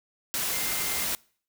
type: tone in noise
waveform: sine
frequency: 2093 Hz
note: C7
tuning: in tune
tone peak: -38 dBFS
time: 0.53-1.05 s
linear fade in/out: 0 ms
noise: white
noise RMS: -29 dBFS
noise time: 0.34-1.15 s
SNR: -12 dB
effects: noise-tail reverb RT60 0.5 s tail -25 dB re dry